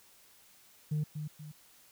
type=tone with echo; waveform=sine; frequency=151.3 Hz; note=D#3; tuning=48 cents flat; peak=-27 dBFS; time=0.91-1.04 s; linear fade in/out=10 ms; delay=240 ms; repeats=2; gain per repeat=-8 dB; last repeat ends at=1.52 s; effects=tanh soft clip ceiling -27 dBFS + white hiss -61 dBFS RMS until 1.91 s